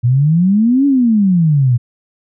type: exponential two-way sweep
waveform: sine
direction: up then down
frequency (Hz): 116.54 to 286.8 to 116.54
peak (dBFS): -8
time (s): 0.03-1.78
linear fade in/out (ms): 20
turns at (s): 0.86
effects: none